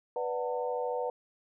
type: chord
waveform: sine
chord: B minor seventh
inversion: none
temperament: equal with one note detuned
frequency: 493.9 / 587.3 / 740 / 900.6 Hz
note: B4 / D5 / F#5 / A5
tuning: 0 / 0 / 0 / +40 cents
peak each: -32 / -38 / -38 / -38 dBFS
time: 0.16-1.1 s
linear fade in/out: 2 ms
effects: none